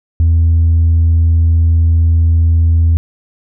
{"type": "tone with tanh clipping", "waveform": "triangle", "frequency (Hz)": 82.41, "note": "E2", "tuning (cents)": 0, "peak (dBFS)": -7, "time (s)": [0.2, 2.97], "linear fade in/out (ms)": 0, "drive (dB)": 6, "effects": []}